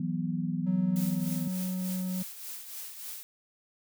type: chord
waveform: sine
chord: E suspended second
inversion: none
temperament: equal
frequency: 164.81 / 185 / 246.9 Hz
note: E3 / F#3 / B3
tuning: 0 / 0 / 0 cents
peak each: -32 / -33 / -34 dBFS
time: 0-1.48 s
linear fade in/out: 5 ms
type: tone with pitch glide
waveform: triangle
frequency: 185.8 to 184.62 Hz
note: F#3 to F#3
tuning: +7 to -4 cents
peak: -28 dBFS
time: 0.66-2.23 s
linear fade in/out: 10 ms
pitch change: -11 cents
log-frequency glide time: 1.06-1.76 s
type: noise with tremolo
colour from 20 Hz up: blue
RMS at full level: -39 dBFS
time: 0.96-3.23 s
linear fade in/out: 0 ms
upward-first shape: triangle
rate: 3.4 Hz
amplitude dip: 60%
effects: none